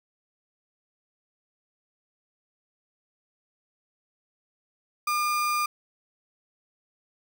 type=tone; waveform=35% pulse; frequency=1206 Hz; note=D6; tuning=46 cents sharp; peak=-22 dBFS; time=5.07-5.66 s; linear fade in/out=5 ms; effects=none